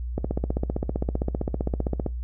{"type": "click train", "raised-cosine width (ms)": 2, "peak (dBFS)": -12, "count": 30, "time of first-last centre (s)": [0.18, 2.063], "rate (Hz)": 15.4, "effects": ["noise-tail reverb RT60 0.2 s tail -22 dB re dry", "added 60 Hz sine -28 dBFS peak until 2.23 s"]}